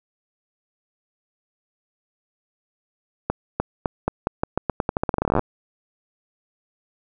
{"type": "accelerating click train", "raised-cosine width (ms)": 1, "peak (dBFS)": -6, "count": 26, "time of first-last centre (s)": [3.3, 5.393], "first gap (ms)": 300, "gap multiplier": 0.86, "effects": []}